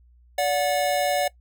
square tone pair together, 579 / 729.5 Hz, D5 / F#5, -25 / -25 cents, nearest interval major third, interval 400 cents, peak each -24 dBFS, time 0.38-1.28 s, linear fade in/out 5 ms, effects noise-tail reverb RT60 0.1 s tail -20 dB re dry + added 60 Hz sine -52 dBFS peak until 1.4 s

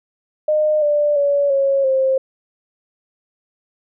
sine tone with pitch steps, 611 / 589.5 / 568.8 / 548.8 / 529.5 Hz, D#5 / D5 / C#5 / C#5 / C5, -32 / +6 / +45 / -17 / +21 cents, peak -13 dBFS, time 0.48-2.18 s, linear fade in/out 5 ms, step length 340 ms, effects none

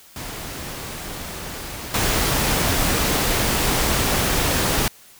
pink noise with level steps, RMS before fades -32 / -20 dBFS, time 0.16-4.88 s, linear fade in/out 2 ms, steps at 1.94 s, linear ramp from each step 2 ms, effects white hiss -48 dBFS RMS until 5.19 s

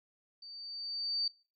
sine tone with level ramp, 4605 Hz, D8, 35 cents flat, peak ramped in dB -47 to -29 dBFS, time 0.42-1.28 s, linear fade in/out 5 ms, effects noise-tail reverb RT60 0.4 s tail -22 dB re dry

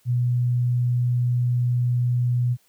sine tone, 122.6 Hz, B2, 12 cents flat, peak -18 dBFS, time 0.05-2.57 s, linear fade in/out 50 ms, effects white hiss -62 dBFS RMS until 2.68 s + high-pass 60 Hz 12 dB/octave

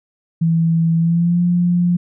sine tone with pitch glide, 164.81 to 175.62 Hz, E3 to F3, 0 to +10 cents, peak -12 dBFS, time 0.41-1.97 s, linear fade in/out 10 ms, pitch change +110 cents, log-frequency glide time 0.97-1.42 s, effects none

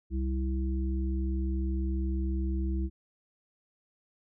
harmonic tone, 65.7 Hz, C2, 8 cents sharp, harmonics 1 / 3 / 5, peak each -28 / -37 / -37 dBFS, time 0.1-2.9 s, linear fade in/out 50 ms, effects none

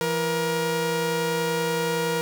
sawtooth tone pair together, 168.2 / 474 Hz, E3 / A#4, +35 / +29 cents, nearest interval octave + tritone, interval 1794 cents, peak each -25 / -20 dBFS, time 0.01-2.21 s, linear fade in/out 0 ms, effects none

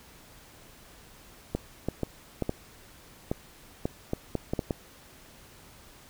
clicks, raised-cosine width 2 ms, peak -14 dBFS, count 12, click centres 1.55 / 1.886 / 2.033 / 2.423 / 2.494 / 3.315 / 3.855 / 4.134 / 4.353 / 4.535 / 4.592 / 4.708 s, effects pink hiss -53 dBFS RMS until 6.09 s

